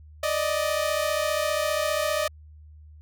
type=tone pair together; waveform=sawtooth; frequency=588 / 623 Hz; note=D5 / D#5; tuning=+2 / +2 cents; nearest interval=minor second; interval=100 cents; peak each=-23 / -22 dBFS; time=0.23-2.28 s; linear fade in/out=5 ms; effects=added 76 Hz sine -45 dBFS peak until 3.01 s